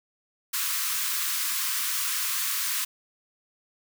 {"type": "high-pass noise", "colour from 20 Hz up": "white", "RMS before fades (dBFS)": -28, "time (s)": [0.53, 2.85], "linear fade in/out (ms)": 10, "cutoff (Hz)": 1000, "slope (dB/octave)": 96, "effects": []}